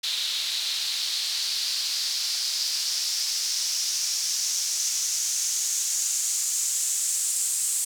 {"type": "noise with band-pass filter sweep", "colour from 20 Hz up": "white", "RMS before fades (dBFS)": -27, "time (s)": [0.03, 7.85], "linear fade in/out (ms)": 10, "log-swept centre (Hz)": [3800, 8000], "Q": 3.5, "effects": []}